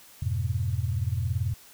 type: chord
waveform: sine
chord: F diminished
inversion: none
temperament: just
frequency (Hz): 87.31 / 104.77 / 125.72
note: F2 / Ab2 / Cb3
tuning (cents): 0 / +16 / +31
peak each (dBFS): -29 / -29 / -30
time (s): 0.22-1.54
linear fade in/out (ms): 5
effects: white hiss -52 dBFS RMS until 1.73 s